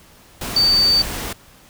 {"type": "tone in noise", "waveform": "sine", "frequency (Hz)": 4590, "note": "D8", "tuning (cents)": -40, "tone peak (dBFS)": -12, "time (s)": [0.56, 1.02], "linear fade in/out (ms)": 5, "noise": "pink", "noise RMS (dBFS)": -27, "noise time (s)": [0.41, 1.33], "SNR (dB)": 12, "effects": ["pink hiss -48 dBFS RMS until 1.69 s"]}